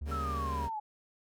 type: tone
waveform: triangle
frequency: 73.42 Hz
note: D2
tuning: in tune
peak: -33 dBFS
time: 0.01-0.68 s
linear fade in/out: 10 ms
type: chord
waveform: 20% pulse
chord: G diminished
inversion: second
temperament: equal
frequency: 138.59 / 196 / 233.1 Hz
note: Db3 / G3 / Bb3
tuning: 0 / 0 / 0 cents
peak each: -38 / -40 / -40 dBFS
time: 0.05-0.7 s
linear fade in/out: 50 ms
type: linear sweep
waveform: sine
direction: down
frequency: 1346 to 830.6 Hz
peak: -34 dBFS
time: 0.11-0.8 s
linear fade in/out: 10 ms
effects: none